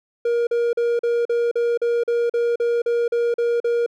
triangle tone bursts, 472.4 Hz, A#4, 23 cents sharp, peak -15 dBFS, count 14, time 0.25-3.863 s, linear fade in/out 5 ms, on 220 ms, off 41 ms, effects none

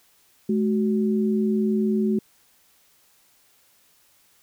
sine tone pair together, 213.6 / 373.6 Hz, G#3 / F#4, +49 / +17 cents, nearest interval minor seventh, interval 968 cents, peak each -20 / -25 dBFS, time 0.49-2.19 s, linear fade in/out 5 ms, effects white hiss -60 dBFS RMS until 4.42 s

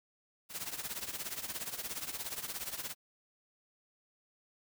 white noise with tremolo, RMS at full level -37 dBFS, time 0.49-2.95 s, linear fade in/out 50 ms, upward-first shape triangle, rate 17 Hz, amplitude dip 85%, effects none

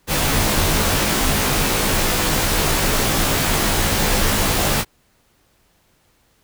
pink noise with comb filter, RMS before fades -18 dBFS, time 0.07-4.85 s, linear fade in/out 50 ms, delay 17 ms, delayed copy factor -0.95, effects pink hiss -60 dBFS RMS until 6.43 s

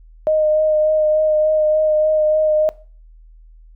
sine tone with vibrato, 617 Hz, D#5, 15 cents flat, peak -12 dBFS, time 0.27-2.69 s, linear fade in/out 0 ms, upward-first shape sine, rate 3.4 Hz, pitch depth 15 cents each way, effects noise-tail reverb RT60 0.4 s tail -21 dB re dry + added 40 Hz sine -41 dBFS peak until 3.75 s

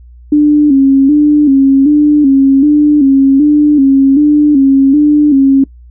sine tone with vibrato, 284 Hz, C#4, 42 cents sharp, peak -3 dBFS, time 0.32-5.64 s, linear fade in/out 5 ms, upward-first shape square, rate 1.3 Hz, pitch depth 77 cents each way, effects noise-tail reverb RT60 0.1 s tail -22 dB re dry + added 60 Hz sine -33 dBFS peak until 5.9 s

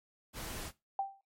pink noise, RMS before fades -42 dBFS, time 0.33-0.72 s, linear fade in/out 50 ms
sine tone with exponential decay, 784 Hz, G5, in tune, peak -27 dBFS, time 0.99-1.21 s, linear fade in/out 2 ms, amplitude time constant 47 ms
effects noise-tail reverb RT60 0.2 s tail -17 dB re dry + MP3 64 kbps

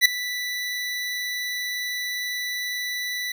25% pulse tone with ADSR envelope, 1975.5 Hz, B6, in tune, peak -6 dBFS, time 0.01-3.32 s, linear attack 44 ms, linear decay 5 ms, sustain -17 dB, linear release 4 ms, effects none

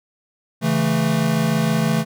square chord, A major, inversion first, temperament equal, 138.59 / 164.81 / 220 Hz, C#3 / E3 / A3, 0 / 0 / 0 cents, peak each -24 / -21 / -21 dBFS, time 0.61-2.05 s, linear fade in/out 50 ms, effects none

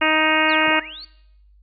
harmonic tone, 312.5 Hz, D#4, 8 cents sharp, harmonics 1 / 2 / 3 / 4 / 5 / 6 / 7 / 8 / 9, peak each -24 / -24 / -24 / -24 / -24 / -24 / -24 / -24 / -24 dBFS, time 0.01-0.8 s, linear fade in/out 10 ms
sine linear two-way sweep, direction down then up, 4665 to 92.5 to 4665 Hz, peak -34 dBFS, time 0.49-1.05 s, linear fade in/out 5 ms, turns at 0.68 s
effects noise-tail reverb RT60 0.8 s tail -20 dB re dry + added 50 Hz sine -49 dBFS peak until 1.62 s

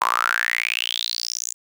sawtooth tone with high-pass filter sweep, 58.5 Hz, A#1, 7 cents sharp, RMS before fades -24 dBFS, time 0.01-1.54 s, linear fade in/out 5 ms, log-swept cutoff 1000 to 7300 Hz, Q 8.5, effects none

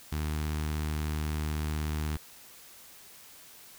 sawtooth tone with notch filter, 76.4 Hz, D#2, 31 cents flat, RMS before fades -32 dBFS, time 0.12-2.17 s, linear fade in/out 5 ms, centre 560 Hz, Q 1.3, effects white hiss -52 dBFS RMS until 3.78 s

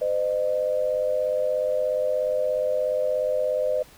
sine tone pair together, 512.1 / 609 Hz, C5 / D#5, -37 / -37 cents, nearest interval minor third, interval 300 cents, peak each -24 dBFS, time 0.01-3.83 s, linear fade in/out 10 ms, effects pink hiss -51 dBFS RMS until 3.97 s

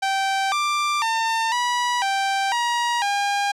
sawtooth tone with pitch steps, 778 / 1182 / 903 / 975 / 783 / 953 / 807 Hz, G5 / D6 / A5 / B5 / G5 / A#5 / G#5, -13 / +11 / +45 / -23 / -2 / +38 / -50 cents, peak -16 dBFS, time 0.02-3.52 s, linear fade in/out 10 ms, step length 500 ms, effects low-pass 7000 Hz 12 dB/octave

